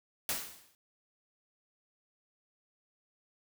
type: noise with exponential decay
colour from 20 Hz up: white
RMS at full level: -31 dBFS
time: 0.29-0.75 s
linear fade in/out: 1 ms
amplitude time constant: 99 ms
effects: none